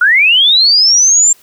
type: linear sweep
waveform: sine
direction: up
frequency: 1392 to 7420 Hz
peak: -5 dBFS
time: 0.01-1.33 s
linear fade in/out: 5 ms
effects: white hiss -46 dBFS RMS until 1.42 s